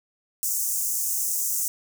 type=high-pass noise; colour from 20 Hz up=pink; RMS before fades=-26 dBFS; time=0.43-1.68 s; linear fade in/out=0 ms; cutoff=6200 Hz; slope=48 dB/octave; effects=none